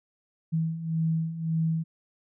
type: beating tone pair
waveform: sine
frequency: 160.7 / 162.5 Hz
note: E3 / E3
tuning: -44 / -24 cents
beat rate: 1.8 Hz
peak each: -31 / -26 dBFS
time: 0.52-1.84 s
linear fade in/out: 20 ms
effects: none